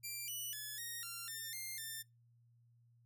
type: tone with pitch steps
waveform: 5% pulse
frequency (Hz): 2363 / 2958 / 1714 / 1866 / 1379 / 1799 / 2108 / 1791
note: D7 / F#7 / A6 / A#6 / F6 / A6 / C7 / A6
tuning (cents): +10 / -1 / -46 / +1 / -22 / +38 / +12 / +30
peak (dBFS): -33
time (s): 0.03-2.03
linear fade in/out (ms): 20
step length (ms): 250
effects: noise-tail reverb RT60 0.2 s tail -23 dB re dry + added 118 Hz sine -66 dBFS peak until 3.05 s